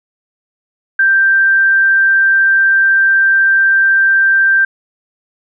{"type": "tone", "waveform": "sine", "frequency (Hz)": 1573, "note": "G6", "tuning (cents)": 6, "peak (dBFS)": -7, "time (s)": [0.99, 4.65], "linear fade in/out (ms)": 5, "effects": []}